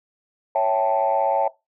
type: chord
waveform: sine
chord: A dominant seventh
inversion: first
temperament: equal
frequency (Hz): 554.4 / 659.3 / 784 / 880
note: C#5 / E5 / G5 / A5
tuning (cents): 0 / 0 / 0 / 0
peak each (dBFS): -22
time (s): 0.55-1.48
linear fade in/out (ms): 5
effects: noise-tail reverb RT60 0.2 s tail -19 dB re dry + tanh soft clip ceiling -10 dBFS